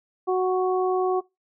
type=harmonic tone; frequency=370 Hz; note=F#4; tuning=in tune; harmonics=1 / 2 / 3; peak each=-21 / -26 / -30 dBFS; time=0.27-1.21 s; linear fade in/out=20 ms; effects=noise-tail reverb RT60 0.2 s tail -22 dB re dry